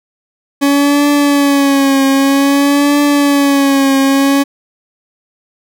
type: tone with vibrato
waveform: 40% pulse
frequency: 280.1 Hz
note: C#4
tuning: 18 cents sharp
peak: -7 dBFS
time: 0.61-4.44 s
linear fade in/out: 20 ms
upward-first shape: triangle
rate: 0.52 Hz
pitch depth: 61 cents each way
effects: none